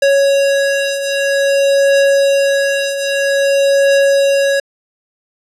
square beating tone pair, 554.4 / 554.91 Hz, C#5 / C#5, 0 / +2 cents, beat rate 0.51 Hz, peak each -18 / -12 dBFS, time 0.02-4.6 s, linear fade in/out 5 ms, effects low-pass 9000 Hz 12 dB/octave

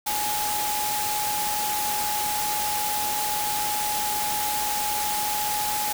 sine tone in noise, 839 Hz, G#5, 17 cents sharp, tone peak -27 dBFS, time 0.06-5.93 s, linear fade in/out 10 ms, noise white, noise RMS -28 dBFS, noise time 0.06-5.93 s, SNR -2 dB, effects none

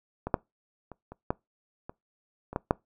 clicks, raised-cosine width 1 ms, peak -18 / -8 / -28 / -28 / -12 / -25 / -25 / -14 / -7 dBFS, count 9, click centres 0.27 / 0.342 / 0.917 / 1.12 / 1.305 / 1.895 / 2.53 / 2.561 / 2.709 s, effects noise-tail reverb RT60 0.2 s tail -24 dB re dry

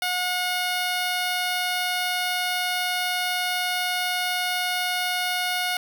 10% pulse tone, 724 Hz, F#5, 38 cents flat, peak -15 dBFS, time 0.02-5.77 s, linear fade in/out 2 ms, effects none

